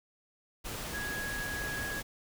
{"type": "tone in noise", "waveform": "sine", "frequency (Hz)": 1661.2, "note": "G#6", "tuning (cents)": 0, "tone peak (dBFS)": -36, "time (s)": [0.93, 2.01], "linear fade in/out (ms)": 20, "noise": "pink", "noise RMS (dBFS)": -39, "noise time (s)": [0.64, 2.03], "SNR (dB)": 0, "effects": []}